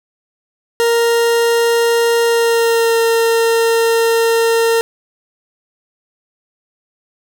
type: tone with pitch glide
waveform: 40% pulse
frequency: 466.2 to 458.2 Hz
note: A#4 to A#4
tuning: 0 to -30 cents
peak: -10 dBFS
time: 0.8-4.81 s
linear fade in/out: 0 ms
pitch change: -30 cents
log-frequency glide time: 2.24-2.98 s
effects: none